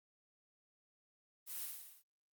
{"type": "noise with echo", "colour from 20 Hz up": "blue", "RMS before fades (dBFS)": -45, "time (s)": [1.46, 1.69], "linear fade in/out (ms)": 50, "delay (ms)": 57, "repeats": 6, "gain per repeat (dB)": -3, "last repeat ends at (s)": 2.032, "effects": ["Opus 32 kbps"]}